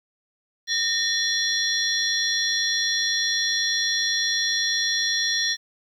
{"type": "tone cluster", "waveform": "sine", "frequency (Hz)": [1836, 3436, 4108, 5610], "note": ["A#6", "A7", "C8", "F8"], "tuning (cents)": [-27, -42, -33, 7], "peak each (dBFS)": -26, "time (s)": [0.67, 5.57], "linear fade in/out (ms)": 50, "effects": ["tanh soft clip ceiling -11 dBFS", "9-bit"]}